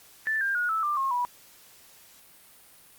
sine tone with pitch steps, 1760 / 1595.4 / 1446.2 / 1310.9 / 1188.3 / 1077.2 / 976.4 Hz, A6 / G6 / F#6 / E6 / D6 / C#6 / B5, 0 / +30 / -40 / -10 / +20 / -50 / -20 cents, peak -24 dBFS, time 0.27-1.25 s, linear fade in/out 0 ms, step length 140 ms, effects white hiss -54 dBFS RMS until 2.98 s + Opus 48 kbps

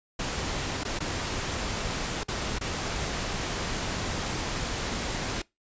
pink noise with dropouts, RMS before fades -31 dBFS, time 0.19-5.42 s, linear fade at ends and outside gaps 5 ms, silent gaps 0.836-0.849 / 0.99-1.003 / 2.235-2.283 / 2.587-2.61 s, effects noise-tail reverb RT60 0.2 s tail -23 dB re dry + resampled to 16000 Hz

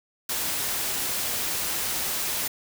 white noise, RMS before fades -28 dBFS, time 0.29-2.48 s, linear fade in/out 5 ms, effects none

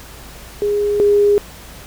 sine tone pair in turn, 412.1 / 409.5 Hz, G#4 / G#4, -13 / -24 cents, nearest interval unison, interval 11 cents, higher first, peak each -14 / -9 dBFS, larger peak second, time 0.62-1 / 1-1.38 s, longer neither, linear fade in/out 0 ms, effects added 56 Hz sine -39 dBFS peak until 1.86 s + pink hiss -38 dBFS RMS until 1.86 s

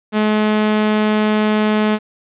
sawtooth tone, 213.4 Hz, G#3, 47 cents sharp, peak -9 dBFS, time 0.12-1.99 s, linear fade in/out 50 ms, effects resampled to 8000 Hz + 7-bit

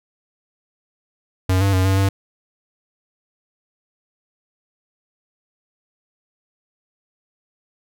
square tone with pitch steps, 93.2 / 98.3 / 93.3 / 96.1 / 97.5 Hz, F#2 / G2 / F#2 / G2 / G2, +13 / +5 / +15 / -34 / -9 cents, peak -15 dBFS, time 1.49-2.09 s, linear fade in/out 5 ms, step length 120 ms, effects none

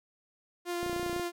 sawtooth tone with vibrato, 349.2 Hz, F4, in tune, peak -28 dBFS, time 0.65-1.32 s, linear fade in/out 50 ms, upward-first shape sine, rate 6 Hz, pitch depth 11 cents each way
click train, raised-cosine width 2 ms, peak -26 dBFS, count 12, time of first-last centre 0.83-1.197 s, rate 30 Hz
effects none

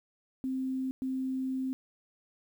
sine tone bursts at uneven times, 261.6 Hz, C4, in tune, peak -30 dBFS, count 2, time 0.44-0.91 / 1.02-1.73 s, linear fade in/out 0 ms, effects 10-bit

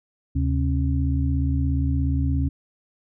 sine tone cluster, 75.4 / 132.4 / 272.3 Hz, D2 / C3 / C#4, +46 / +21 / -31 cents, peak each -21 / -25 / -27 dBFS, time 0.35-2.49 s, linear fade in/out 10 ms, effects none

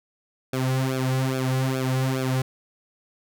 sawtooth tone with flanger, 130.81 Hz, C3, in tune, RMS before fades -24 dBFS, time 0.53-2.42 s, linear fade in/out 5 ms, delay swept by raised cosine 1 to 3.3 ms, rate 2.4 Hz, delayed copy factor -0.95, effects none

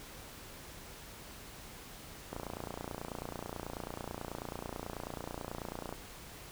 click train, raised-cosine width 1 ms, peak -25 dBFS, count 106, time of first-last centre 2.33-5.926 s, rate 29.2 Hz, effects pink hiss -50 dBFS RMS until 6.51 s

